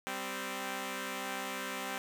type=tone pair together; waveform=5% pulse; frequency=195.4 / 260 Hz; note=G3 / C4; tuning=-5 / -11 cents; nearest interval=perfect fourth; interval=494 cents; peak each=-29 / -27 dBFS; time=0.07-1.98 s; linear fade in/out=0 ms; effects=none